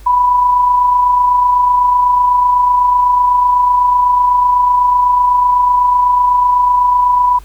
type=tone with amplitude modulation; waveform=sine; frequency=987.8 Hz; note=B5; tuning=in tune; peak=-6 dBFS; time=0.06-7.39 s; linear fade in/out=10 ms; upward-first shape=sine; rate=28 Hz; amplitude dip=35%; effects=added 50 Hz sine -33 dBFS peak until 7.44 s + pink hiss -45 dBFS RMS until 7.44 s